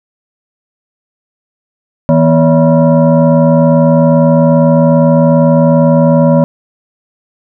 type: tone with frequency modulation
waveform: sine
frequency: 161.3 Hz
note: E3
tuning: 37 cents flat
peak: -4 dBFS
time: 2.09-6.44 s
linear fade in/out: 0 ms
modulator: 405 Hz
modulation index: 1.3
effects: none